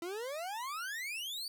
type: exponential sweep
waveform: 40% pulse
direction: up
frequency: 329.6 to 4676 Hz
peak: -37 dBFS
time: 0.02-1.48 s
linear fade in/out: 2 ms
effects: none